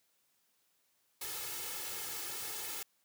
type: noise with comb filter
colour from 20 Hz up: white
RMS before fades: -41 dBFS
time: 1.21-2.83 s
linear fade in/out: 5 ms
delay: 2.3 ms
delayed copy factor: +0.75
effects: white hiss -75 dBFS RMS until 3.04 s + high-pass 100 Hz 12 dB/octave